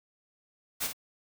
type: noise with echo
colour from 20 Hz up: white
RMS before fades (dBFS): -31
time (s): 0.8-0.88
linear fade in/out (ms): 20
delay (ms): 52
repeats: 1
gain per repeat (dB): -7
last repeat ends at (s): 0.932
effects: none